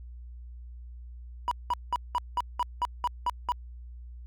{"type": "tone bursts", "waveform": "triangle", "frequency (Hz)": 976, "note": "B5", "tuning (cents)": -21, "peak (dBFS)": -22, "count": 10, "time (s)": [1.48, 3.52], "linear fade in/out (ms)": 0, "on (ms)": 33, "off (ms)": 190, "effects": ["added 60 Hz sine -41 dBFS peak until 4.26 s"]}